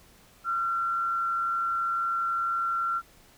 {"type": "tone with frequency modulation", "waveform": "sine", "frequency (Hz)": 1365, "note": "F6", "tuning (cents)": -40, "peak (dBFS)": -25, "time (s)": [0.44, 3.02], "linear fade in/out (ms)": 50, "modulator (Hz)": 102, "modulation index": 0.41, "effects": ["pink hiss -57 dBFS RMS until 3.37 s"]}